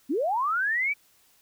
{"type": "linear sweep", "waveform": "sine", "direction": "up", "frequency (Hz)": [233.1, 2349], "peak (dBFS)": -23, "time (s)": [0.09, 0.94], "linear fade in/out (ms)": 20, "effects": ["white hiss -62 dBFS RMS until 1.41 s"]}